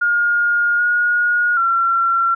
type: tone with pitch steps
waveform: sine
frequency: 1422 / 1440 / 1362 Hz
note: F6 / F#6 / F6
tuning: +31 / -47 / -44 cents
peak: -13 dBFS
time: 0.01-2.35 s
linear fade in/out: 10 ms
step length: 780 ms
effects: none